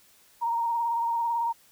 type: tone with vibrato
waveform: sine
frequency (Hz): 932.3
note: A#5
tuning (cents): 0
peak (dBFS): -24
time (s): 0.41-1.53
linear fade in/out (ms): 20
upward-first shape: sine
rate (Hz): 18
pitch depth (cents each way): 29
effects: white hiss -59 dBFS RMS until 1.71 s